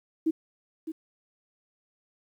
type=tone with echo; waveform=sine; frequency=320 Hz; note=D#4; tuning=49 cents sharp; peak=-21 dBFS; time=0.26-0.31 s; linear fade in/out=10 ms; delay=610 ms; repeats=1; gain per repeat=-10 dB; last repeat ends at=0.92 s; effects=10-bit